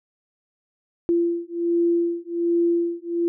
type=beating tone pair; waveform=sine; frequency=341 / 342.3 Hz; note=F4 / F4; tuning=-41 / -35 cents; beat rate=1.3 Hz; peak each=-22 dBFS; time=1.09-3.28 s; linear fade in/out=0 ms; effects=none